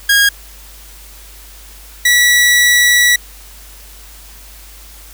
sawtooth tone pair in turn, 1635 / 1944.4 Hz, G#6 / B6, -28 / -28 cents, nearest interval minor third, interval 300 cents, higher second, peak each -4 dBFS, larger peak neither, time 0.09-0.29 / 2.05-3.16 s, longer second, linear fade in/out 5 ms, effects added 50 Hz sine -37 dBFS peak until 5.13 s + white hiss -39 dBFS RMS until 5.13 s

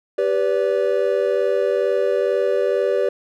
triangle chord, G major, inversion none, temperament equal with one note detuned, 392 / 493.9 / 576.2 Hz, G4 / B4 / D5, 0 / 0 / -33 cents, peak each -19 dBFS, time 0.18-3.09 s, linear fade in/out 5 ms, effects none

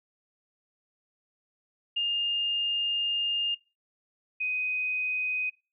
sine tone pair in turn, 2820 / 2504 Hz, F7 / D#7, +16 / +10 cents, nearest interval major second, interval 206 cents, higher first, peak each -25 / -27 dBFS, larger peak first, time 1.96-3.55 / 4.4-5.5 s, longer first, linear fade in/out 10 ms, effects noise-tail reverb RT60 0.3 s tail -23 dB re dry

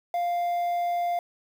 triangle tone with quantisation, 698.5 Hz, F5, in tune, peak -22 dBFS, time 0.14-1.19 s, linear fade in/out 2 ms, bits 8, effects none

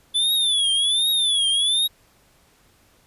square tone with vibrato, 3464 Hz, A7, 28 cents flat, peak -18 dBFS, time 0.14-1.88 s, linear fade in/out 20 ms, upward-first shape triangle, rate 1.3 Hz, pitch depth 160 cents each way, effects pink hiss -58 dBFS RMS until 3.06 s + resampled to 32000 Hz

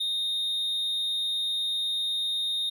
triangle tone with amplitude modulation, 3700 Hz, A#7, 14 cents flat, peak -23 dBFS, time 0-2.7 s, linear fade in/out 10 ms, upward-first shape sine, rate 228 Hz, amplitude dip 35%, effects none

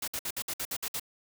white noise bursts, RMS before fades -34 dBFS, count 9, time 0.02-0.997 s, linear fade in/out 5 ms, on 57 ms, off 58 ms, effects none

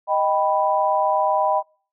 sine chord, Eb augmented, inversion none, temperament equal, 622.3 / 784 / 987.8 Hz, Eb5 / G5 / B5, 0 / 0 / 0 cents, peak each -21 dBFS, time 0.07-1.63 s, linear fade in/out 50 ms, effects noise-tail reverb RT60 0.4 s tail -25 dB re dry

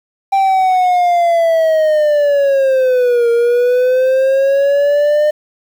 triangle linear two-way sweep, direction down then up, 786 to 466.2 to 605 Hz, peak -7 dBFS, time 0.32-5.31 s, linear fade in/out 10 ms, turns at 3.3 s, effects 7-bit

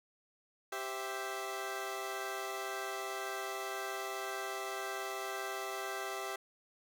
15% pulse chord, C major, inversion second, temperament equal, 392 / 523.3 / 659.3 Hz, G4 / C5 / E5, 0 / 0 / 0 cents, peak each -34 / -40 / -36 dBFS, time 0.72-6.36 s, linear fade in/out 5 ms, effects none

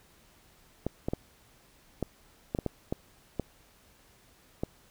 clicks, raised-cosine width 2 ms, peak -16 dBFS, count 10, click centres 0.866 / 1.085 / 1.135 / 2.027 / 2.549 / 2.588 / 2.663 / 2.925 / 3.397 / 4.635 s, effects pink hiss -61 dBFS RMS until 4.9 s

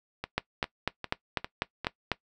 two click trains, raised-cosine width 0.3 ms, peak -17 / -10 dBFS, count 5 / 8, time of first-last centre 0.24-1.846 / 0.38-2.117 s, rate 2.49 / 4.03 Hz, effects noise-tail reverb RT60 0.1 s tail -19 dB re dry

